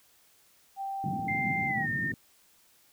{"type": "tone", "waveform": "sine", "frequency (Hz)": 783, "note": "G5", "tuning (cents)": -2, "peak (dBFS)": -32, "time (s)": [0.76, 1.87], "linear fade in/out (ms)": 50}
{"type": "band-pass noise", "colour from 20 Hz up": "pink", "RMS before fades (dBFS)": -36, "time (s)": [1.04, 2.14], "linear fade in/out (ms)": 0, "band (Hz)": [130, 250], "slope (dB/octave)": 24}
{"type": "tone with pitch glide", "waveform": "sine", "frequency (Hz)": [2093, 1822.1], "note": ["C7", "A#6"], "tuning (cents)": [0, -40], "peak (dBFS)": -29, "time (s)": [1.28, 2.12], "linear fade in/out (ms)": 5, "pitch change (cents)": -240, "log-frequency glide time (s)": [1.67, 1.87]}
{"effects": ["white hiss -63 dBFS RMS until 2.92 s"]}